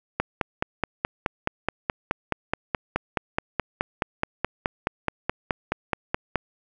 click train, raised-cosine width 0.5 ms, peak -7 dBFS, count 30, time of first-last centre 0.2-6.357 s, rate 4.71 Hz, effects none

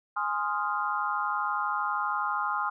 sine chord, F minor seventh, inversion first, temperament equal with one note detuned, 830.6 / 1042.9 / 1244.5 / 1396.9 Hz, Ab5 / C6 / Eb6 / F6, 0 / -6 / 0 / 0 cents, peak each -33 / -32 / -31 / -33 dBFS, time 0.16-2.7 s, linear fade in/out 10 ms, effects none

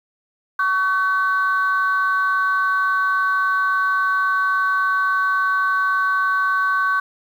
sine tone pair together, 1125.9 / 1523 Hz, C#6 / F#6, +27 / +50 cents, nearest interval perfect fourth, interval 523 cents, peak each -18 dBFS, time 0.59-7 s, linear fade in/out 5 ms, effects tanh soft clip ceiling -10 dBFS + 8-bit

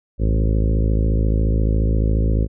harmonic tone with a mistuned harmonic, 54.3 Hz, A1, 22 cents flat, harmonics 1 / 2 / 3 / 4 / 5 / 6 / 7 / 8 / 9 / 10, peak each -16 / -22 / -26 / -28 / -30 / -32 / -33 / -34 / -35 / -36 dBFS, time 0.18-2.48 s, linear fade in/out 50 ms, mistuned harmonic 1, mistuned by +83 cents, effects none

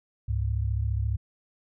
sine tone pair together, 69.3 / 103.83 Hz, C#2 / G#2, 0 / 0 cents, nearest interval perfect fifth, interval 700 cents, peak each -27 dBFS, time 0.28-1.17 s, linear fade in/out 10 ms, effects none

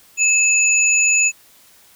sine tone pair together, 2600 / 6893 Hz, E7 / A8, -24 / -37 cents, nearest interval octave + perfect fourth, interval 1687 cents, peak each -15 dBFS, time 0.17-1.32 s, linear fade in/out 50 ms, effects white hiss -50 dBFS RMS until 1.95 s

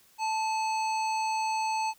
harmonic tone with a mistuned harmonic, 880 Hz, A5, in tune, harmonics 1 / 3 / 5 / 7 / 9, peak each -27 / -37 / -41 / -44 / -46 dBFS, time 0.18-1.94 s, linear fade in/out 50 ms, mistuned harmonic 3, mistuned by -44 cents, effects white hiss -61 dBFS RMS until 1.98 s

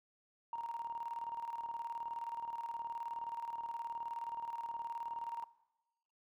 sine tone with tremolo, 932.3 Hz, A#5, in tune, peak -36 dBFS, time 0.53-5.44 s, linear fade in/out 2 ms, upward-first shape square, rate 19 Hz, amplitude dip 60%, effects noise-tail reverb RT60 1.0 s tail -20 dB re dry + tanh soft clip ceiling -32 dBFS

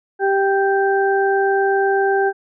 harmonic tone, 392 Hz, G4, in tune, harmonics 1 / 2 / 4, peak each -16 / -19 / -22 dBFS, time 0.19-2.33 s, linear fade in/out 50 ms, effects none

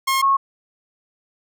sawtooth / sine tone pair in turn, 1074 / 1093.4 Hz, C6 / C#6, +45 / -24 cents, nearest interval unison, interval 31 cents, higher second, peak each -13 dBFS, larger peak neither, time 0.07-0.22 / 0.22-0.37 s, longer neither, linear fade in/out 10 ms, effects none

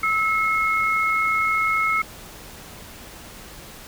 sine tone pair together, 1301 / 2170 Hz, E6 / C#7, -23 / -37 cents, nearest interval major sixth, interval 886 cents, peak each -21 dBFS, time 0.03-2.02 s, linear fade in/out 5 ms, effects pink hiss -41 dBFS RMS until 3.87 s

